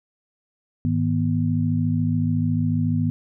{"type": "tone cluster", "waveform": "sine", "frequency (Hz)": [103.6, 157.6, 244.2], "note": ["G#2", "D#3", "B3"], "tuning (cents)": [-4, 23, -19], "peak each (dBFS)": -23, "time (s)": [0.85, 3.1], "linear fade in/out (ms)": 0, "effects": []}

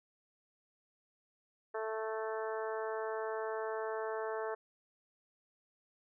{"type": "harmonic tone", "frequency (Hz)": 220, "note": "A3", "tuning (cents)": 0, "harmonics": [2, 3, 4, 5, 6, 7, 8], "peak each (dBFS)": [-38, -42, -44, -46, -48, -49, -50], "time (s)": [1.74, 4.55], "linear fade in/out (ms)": 10, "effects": []}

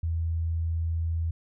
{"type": "tone", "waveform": "sine", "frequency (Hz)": 82.41, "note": "E2", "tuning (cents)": 0, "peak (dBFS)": -25, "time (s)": [0.03, 1.31], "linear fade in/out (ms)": 5, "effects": []}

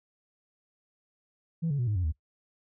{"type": "tone with pitch steps", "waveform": "sine", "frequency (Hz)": [164.81, 141.83, 122.05, 105.03, 90.38, 77.78], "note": ["E3", "C#3", "B2", "G#2", "F#2", "D#2"], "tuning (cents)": [0, 40, -20, 20, -40, 0], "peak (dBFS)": -24, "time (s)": [1.62, 2.124], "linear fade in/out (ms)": 20, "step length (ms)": 84, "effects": ["noise-tail reverb RT60 0.1 s tail -20 dB re dry", "tanh soft clip ceiling -23 dBFS"]}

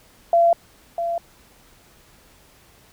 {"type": "tone with echo", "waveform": "sine", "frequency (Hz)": 681, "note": "F5", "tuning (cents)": -44, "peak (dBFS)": -12, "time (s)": [0.33, 0.53], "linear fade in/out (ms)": 2, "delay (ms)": 650, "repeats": 1, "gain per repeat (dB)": -9, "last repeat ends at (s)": 1.18, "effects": ["pink hiss -53 dBFS RMS until 2.92 s"]}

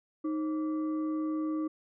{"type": "tone with frequency modulation", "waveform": "sine", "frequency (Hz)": 311.1, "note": "D#4", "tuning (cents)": 0, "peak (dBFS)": -29, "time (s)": [0.24, 1.68], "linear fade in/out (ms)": 10, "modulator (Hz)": 848, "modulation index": 0.34, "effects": []}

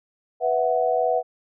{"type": "chord", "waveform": "sine", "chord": "B suspended fourth", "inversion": "none", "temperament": "just", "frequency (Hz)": [493.9, 658.5, 740.8], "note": ["B4", "E5", "F#5"], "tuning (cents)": [0, -2, 2], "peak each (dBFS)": -23, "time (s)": [0.4, 1.23], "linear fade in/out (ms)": 50, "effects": []}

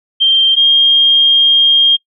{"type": "tone pair in turn", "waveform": "sine", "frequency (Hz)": [3162, 3221], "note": ["G7", "G7"], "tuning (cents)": [14, 46], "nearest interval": "unison", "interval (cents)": 32, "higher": "second", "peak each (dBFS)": [-6, -5], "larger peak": "second", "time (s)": [[0.2, 0.56], [0.56, 1.97]], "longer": "second", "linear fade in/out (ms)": 20, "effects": ["noise-tail reverb RT60 0.1 s tail -25 dB re dry"]}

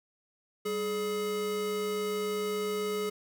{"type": "tone pair together", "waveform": "square", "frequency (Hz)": [196, 421.8], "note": ["G3", "G#4"], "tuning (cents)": [0, 27], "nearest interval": "octave + minor second", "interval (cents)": 1327, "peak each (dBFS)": [-40, -31], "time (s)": [0.65, 3.1], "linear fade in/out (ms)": 10, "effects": []}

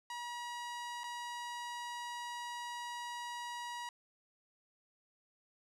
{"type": "tone with dropouts", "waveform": "sawtooth", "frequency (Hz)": 960, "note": "B5", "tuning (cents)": -49, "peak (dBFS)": -37, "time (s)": [0.1, 3.89], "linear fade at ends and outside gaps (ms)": 2, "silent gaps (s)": [1.035, 1.04], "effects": ["low-pass 9000 Hz 12 dB/octave"]}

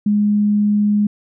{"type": "tone", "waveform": "sine", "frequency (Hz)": 207.6, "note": "G#3", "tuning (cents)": 0, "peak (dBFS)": -12, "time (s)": [0.06, 1.07], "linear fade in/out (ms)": 5, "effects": []}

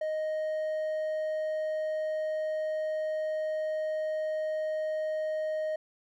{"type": "tone with hard clipping", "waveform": "sine", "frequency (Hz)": 622.3, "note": "D#5", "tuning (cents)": 0, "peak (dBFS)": -30, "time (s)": [0.01, 5.76], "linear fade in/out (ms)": 5, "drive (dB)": 3, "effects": []}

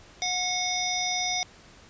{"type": "harmonic tone", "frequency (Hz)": 728, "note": "F#5", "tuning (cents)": -28, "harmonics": [1, 3, 5, 7, 8], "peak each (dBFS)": [-32, -32, -32, -32, -32], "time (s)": [0.22, 1.43], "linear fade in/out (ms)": 0, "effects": ["pink hiss -52 dBFS RMS until 1.89 s", "resampled to 16000 Hz"]}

